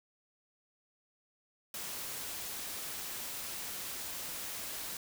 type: noise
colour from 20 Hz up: white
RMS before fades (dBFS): -41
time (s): 1.74-4.97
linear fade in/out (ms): 2
effects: none